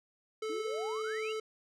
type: tone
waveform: square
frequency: 436.2 Hz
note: A4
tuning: 15 cents flat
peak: -35 dBFS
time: 0.42-1.4 s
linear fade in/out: 5 ms
type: exponential sweep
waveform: sine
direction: up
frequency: 293.2 to 3008 Hz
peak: -40 dBFS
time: 0.49-1.33 s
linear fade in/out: 10 ms
effects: low-pass 7000 Hz 12 dB/octave